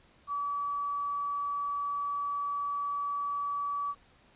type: tone with quantisation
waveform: sine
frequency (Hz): 1146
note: D6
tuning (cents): -43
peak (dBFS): -30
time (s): 0.27-3.95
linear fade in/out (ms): 50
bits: 10
effects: pink hiss -62 dBFS RMS until 4.35 s + resampled to 8000 Hz